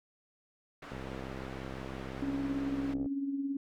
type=low-pass noise; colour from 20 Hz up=white; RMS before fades=-48 dBFS; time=0.82-2.94 s; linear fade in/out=5 ms; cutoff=1600 Hz; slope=12 dB/octave
type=click train; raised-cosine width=2 ms; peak=-29 dBFS; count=142; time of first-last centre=0.92-3.06 s; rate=65.9 Hz
type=tone with tremolo; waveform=sine; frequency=277.2 Hz; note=C#4; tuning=in tune; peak=-29 dBFS; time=2.22-3.57 s; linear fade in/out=5 ms; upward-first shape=triangle; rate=18 Hz; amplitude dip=55%
effects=none